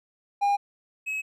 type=tone pair in turn; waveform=triangle; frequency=808 / 2565 Hz; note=G#5 / E7; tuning=-48 / -48 cents; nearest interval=octave + minor sixth; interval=2000 cents; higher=second; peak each=-18 / -26 dBFS; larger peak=first; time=0.41-0.57 / 1.06-1.22 s; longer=neither; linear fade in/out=20 ms; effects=none